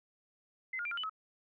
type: tone with pitch steps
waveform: sine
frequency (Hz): 2053 / 1420 / 2370 / 1397 / 2989 / 1286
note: C7 / F6 / D7 / F6 / F#7 / E6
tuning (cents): -33 / +28 / +15 / 0 / +17 / -43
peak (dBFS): -35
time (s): 0.73-1.096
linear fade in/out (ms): 5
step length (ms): 61
effects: none